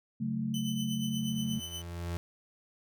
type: chord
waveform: sine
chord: F# minor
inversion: second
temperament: equal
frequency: 138.59 / 185 / 220 Hz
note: C#3 / F#3 / A3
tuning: 0 / 0 / 0 cents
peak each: -36 / -38 / -32 dBFS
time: 0.2-1.6 s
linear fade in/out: 10 ms
type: tone with tremolo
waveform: sawtooth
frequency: 3021 Hz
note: F#7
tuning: 35 cents sharp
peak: -33 dBFS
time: 0.54-1.82 s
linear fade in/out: 2 ms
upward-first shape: triangle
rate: 8.4 Hz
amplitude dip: 70%
type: tone with exponential growth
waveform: 35% pulse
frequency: 85.9 Hz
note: F2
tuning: 28 cents flat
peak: -30 dBFS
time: 0.65-2.17 s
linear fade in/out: 0 ms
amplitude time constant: 330 ms
effects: none